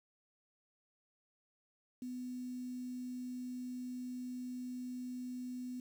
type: tone with quantisation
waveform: sine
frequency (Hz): 250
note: B3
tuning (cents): +21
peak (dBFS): -40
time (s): 2.02-5.8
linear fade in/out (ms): 2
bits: 10
effects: none